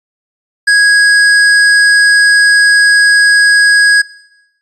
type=tone with hard clipping; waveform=sine; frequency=1655 Hz; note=G#6; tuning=6 cents flat; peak=-6 dBFS; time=0.67-4.02 s; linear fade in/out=10 ms; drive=18 dB; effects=noise-tail reverb RT60 0.9 s tail -21 dB re dry + resampled to 24000 Hz